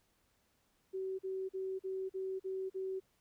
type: tone bursts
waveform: sine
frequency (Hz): 380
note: F#4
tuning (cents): +46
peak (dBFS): -36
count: 7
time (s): 0.93-3.002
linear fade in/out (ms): 20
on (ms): 260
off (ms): 42
effects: pink hiss -75 dBFS RMS until 3.2 s